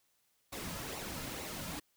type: noise with flanger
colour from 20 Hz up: pink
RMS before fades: -42 dBFS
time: 0.52-1.8 s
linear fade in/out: 10 ms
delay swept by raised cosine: 0.6 to 2.7 ms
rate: 2.2 Hz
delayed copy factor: -0.55
effects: white hiss -75 dBFS RMS until 1.96 s